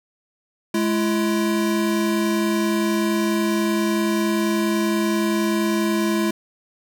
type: tone pair together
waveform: square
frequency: 211.8 / 336.2 Hz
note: G#3 / E4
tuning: +34 / +34 cents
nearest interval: minor sixth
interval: 800 cents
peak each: -22 dBFS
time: 0.74-6.31 s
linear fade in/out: 5 ms
effects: none